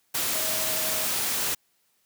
sine tone in noise, 633 Hz, D#5, 30 cents sharp, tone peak -37 dBFS, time 0.33-1.06 s, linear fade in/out 10 ms, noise white, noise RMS -27 dBFS, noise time 0.14-1.55 s, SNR -13 dB, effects white hiss -69 dBFS RMS until 2.05 s + high-pass 80 Hz 12 dB/octave

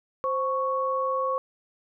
sine tone pair together, 523.3 / 1108.8 Hz, C5 / C#6, 0 / 0 cents, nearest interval octave + minor second, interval 1300 cents, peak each -27 / -26 dBFS, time 0.24-1.38 s, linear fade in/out 0 ms, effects none

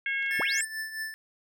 harmonic tone, 544 Hz, C#5, 33 cents flat, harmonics 3 / 4 / 5 / 6, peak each -31 / -29 / -41 / -43 dBFS, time 0.06-0.61 s, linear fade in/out 2 ms
clicks, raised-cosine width 0.2 ms, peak -33 dBFS, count 4, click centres 0.226 / 0.263 / 0.359 / 0.427 s
square tone with tremolo, 1760 Hz, A6, in tune, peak -31 dBFS, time 0.31-1.14 s, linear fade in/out 0 ms, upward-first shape triangle, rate 4.6 Hz, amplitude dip 70%
sine linear sweep, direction up, 63.6 to 9100 Hz, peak -29 dBFS, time 0.39-0.65 s, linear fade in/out 5 ms
effects none

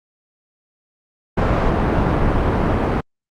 pink low-pass noise, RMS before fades -17 dBFS, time 1.37-3.01 s, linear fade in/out 10 ms, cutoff 1200 Hz, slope 12 dB/octave, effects Opus 48 kbps

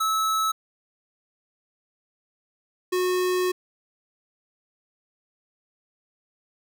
square tone pair in turn, 1300 / 364.8 Hz, E6 / F#4, -24 / -24 cents, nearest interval octave + minor seventh, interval 2200 cents, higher first, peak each -22 dBFS, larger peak neither, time 0-0.52 / 2.92-3.52 s, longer second, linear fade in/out 10 ms, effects none

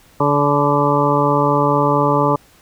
harmonic tone with a mistuned harmonic, 144.1 Hz, D3, 33 cents flat, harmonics 1 / 2 / 3 / 4 / 6 / 7 / 8, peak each -20 / -20 / -20 / -20 / -20 / -20 / -20 dBFS, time 0.2-2.36 s, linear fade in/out 5 ms, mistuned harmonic 8, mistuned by +23 cents, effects pink hiss -50 dBFS RMS until 2.61 s

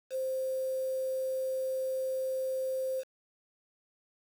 sine tone with quantisation, 523.3 Hz, C5, in tune, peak -30 dBFS, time 0.1-3.04 s, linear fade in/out 50 ms, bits 8, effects none

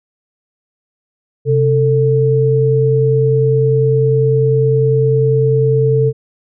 sine tone pair together, 132.3 / 445 Hz, C3 / A4, +20 / +20 cents, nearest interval octave + major sixth, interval 2100 cents, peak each -12 dBFS, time 1.45-6.13 s, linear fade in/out 50 ms, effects none

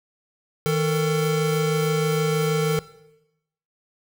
square tone pair together, 158.22 / 448.3 Hz, D#3 / A4, +29 / +32 cents, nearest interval octave + tritone, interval 1803 cents, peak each -23 / -23 dBFS, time 0.66-2.79 s, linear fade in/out 0 ms, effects noise-tail reverb RT60 0.9 s tail -18 dB re dry

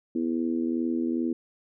harmonic tone, 82.41 Hz, E2, in tune, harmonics 3 / 4 / 5 / 6, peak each -27 / -28 / -38 / -44 dBFS, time 0.15-1.33 s, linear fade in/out 5 ms, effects none

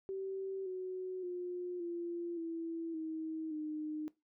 sine tone with pitch steps, 385.2 / 370.8 / 356.9 / 343.6 / 330.7 / 318.3 / 306.4 Hz, G4 / F#4 / F4 / F4 / E4 / D#4 / D#4, -30 / +4 / +38 / -28 / +6 / +39 / -27 cents, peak -37 dBFS, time 0.09-4.08 s, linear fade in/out 0 ms, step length 570 ms, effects noise-tail reverb RT60 0.2 s tail -19 dB re dry

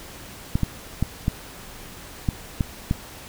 clicks, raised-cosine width 5 ms, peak -8 dBFS, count 7, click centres 0.555 / 0.633 / 1.026 / 1.281 / 2.288 / 2.608 / 2.911 s, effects pink hiss -41 dBFS RMS until 3.28 s

